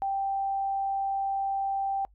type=tone; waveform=sine; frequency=784 Hz; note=G5; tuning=in tune; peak=-26 dBFS; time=0.02-2.05 s; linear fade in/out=0 ms; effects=noise-tail reverb RT60 0.1 s tail -25 dB re dry + added 50 Hz sine -56 dBFS peak until 2.14 s